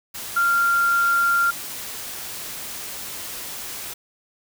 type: tone in noise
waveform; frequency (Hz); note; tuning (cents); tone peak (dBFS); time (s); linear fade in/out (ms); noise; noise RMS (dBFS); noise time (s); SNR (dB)
sine; 1387; F6; -12; -16; 0.36-1.51; 10; white; -33; 0.14-3.94; +14
effects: none